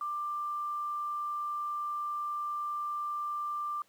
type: tone with quantisation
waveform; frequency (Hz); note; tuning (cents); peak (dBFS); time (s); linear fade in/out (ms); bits
sine; 1185; D6; +15; -32; 0.01-3.82; 2; 10
effects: pink hiss -67 dBFS RMS until 3.88 s + high-pass 200 Hz 12 dB/octave